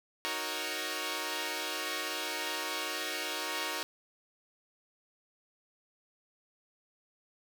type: chord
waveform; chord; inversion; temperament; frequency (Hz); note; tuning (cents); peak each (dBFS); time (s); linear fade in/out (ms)
5% pulse; D# minor seventh; none; equal; 311.1 / 370 / 466.2 / 554.4; D#4 / F#4 / A#4 / C#5; 0 / 0 / 0 / 0; -28; 0.25-3.83; 0
effects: none